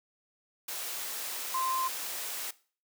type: tone in noise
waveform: sine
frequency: 1042 Hz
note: C6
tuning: 7 cents flat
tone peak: -29 dBFS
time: 1.54-1.88 s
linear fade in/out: 5 ms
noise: white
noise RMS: -37 dBFS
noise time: 0.68-2.51 s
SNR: +5 dB
effects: noise-tail reverb RT60 0.4 s tail -19 dB re dry + high-pass 400 Hz 12 dB/octave